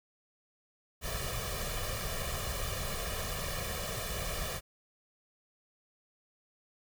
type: noise with comb filter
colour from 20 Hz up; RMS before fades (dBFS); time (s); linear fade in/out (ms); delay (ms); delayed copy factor
pink; -36; 1.01-4.61; 50; 1.7; +0.8
effects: none